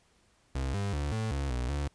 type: tone with pitch steps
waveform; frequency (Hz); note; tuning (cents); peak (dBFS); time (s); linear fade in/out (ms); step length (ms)
35% pulse; 66.4 / 99.9 / 72.4 / 110.4 / 69.7 / 61.2 / 71.8; C2 / G2 / D2 / A2 / C#2 / B1 / D2; +26 / +33 / -24 / +6 / +10 / -15 / -39; -28; 0.55-1.88; 5; 190
effects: pink hiss -67 dBFS RMS until 1.94 s + resampled to 22050 Hz